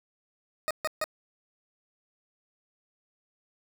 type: tone bursts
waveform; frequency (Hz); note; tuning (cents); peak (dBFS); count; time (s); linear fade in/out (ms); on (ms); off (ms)
20% pulse; 622.3; D#5; 0; -22; 3; 0.68-1.041; 0; 27; 140
effects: none